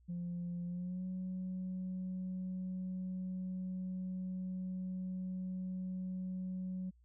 sine tone with pitch glide, 174.61 to 184.99 Hz, F3 to F#3, 0 to 0 cents, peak -36 dBFS, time 0.08-6.91 s, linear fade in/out 20 ms, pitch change +100 cents, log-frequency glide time 0.65-1.05 s, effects tanh soft clip ceiling -35 dBFS + added 60 Hz sine -63 dBFS peak until 7.04 s

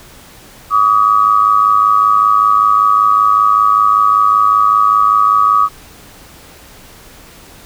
sine tone pair together, 1147.8 / 1253 Hz, D6 / D#6, -40 / +12 cents, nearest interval major second, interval 152 cents, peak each -10 dBFS, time 0.7-5.69 s, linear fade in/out 50 ms, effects pink hiss -39 dBFS RMS until 7.65 s

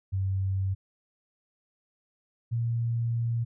sine tone pair in turn, 95.9 / 116.83 Hz, G2 / A#2, -37 / +4 cents, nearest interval minor third, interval 341 cents, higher second, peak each -25 dBFS, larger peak neither, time 0.12-0.75 / 2.51-3.45 s, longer second, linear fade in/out 20 ms, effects none

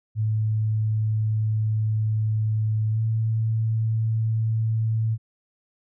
sine tone with pitch glide, 108.7 to 111.37 Hz, A2 to A2, -21 to +21 cents, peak -20 dBFS, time 0.15-5.18 s, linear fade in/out 50 ms, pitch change +42 cents, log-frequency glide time 2.91-3 s, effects none

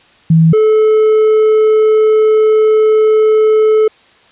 sine / triangle tone pair in turn, 162.4 / 433.6 Hz, E3 / A4, -26 / -25 cents, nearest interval octave + perfect fourth, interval 1701 cents, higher second, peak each -4 dBFS, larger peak neither, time 0.3-0.53 / 0.53-3.88 s, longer second, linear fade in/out 5 ms, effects white hiss -46 dBFS RMS until 4.31 s + resampled to 8000 Hz

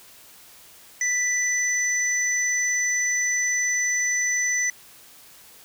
sine tone pair together, 1975.5 / 6016 Hz, B6 / F#8, 0 / +28 cents, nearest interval octave + perfect fifth, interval 1928 cents, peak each -23 / -24 dBFS, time 1.01-4.7 s, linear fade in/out 2 ms, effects white hiss -49 dBFS RMS until 5.64 s

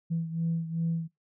sine beating tone pair, 164.81 / 167.41 Hz, E3 / E3, 0 / +27 cents, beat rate 2.6 Hz, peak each -28 / -33 dBFS, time 0.1-1.08 s, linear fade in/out 20 ms, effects noise-tail reverb RT60 0.2 s tail -23 dB re dry + tanh soft clip ceiling -21 dBFS

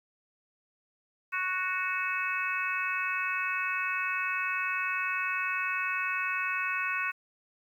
harmonic tone, 370 Hz, F#4, in tune, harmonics 3 / 4 / 5 / 6 / 7, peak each -35 / -33 / -38 / -38 / -33 dBFS, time 1.32-7.12 s, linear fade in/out 20 ms, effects 10-bit

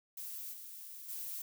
violet noise with level steps, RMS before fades -44 / -49 / -42 dBFS, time 0.17-1.42 s, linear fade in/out 5 ms, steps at 0.52 / 1.08 s, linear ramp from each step 20 ms, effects none

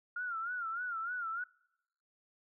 sine tone with vibrato, 1400 Hz, F6, 4 cents sharp, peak -35 dBFS, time 0.16-1.44 s, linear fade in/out 5 ms, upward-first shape sine, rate 3.3 Hz, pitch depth 110 cents each way, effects noise-tail reverb RT60 0.9 s tail -26 dB re dry

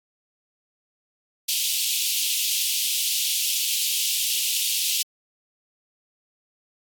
pink high-pass noise, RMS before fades -24 dBFS, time 1.48-5.03 s, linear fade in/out 10 ms, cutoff 2700 Hz, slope 48 dB/octave, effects AAC 64 kbps

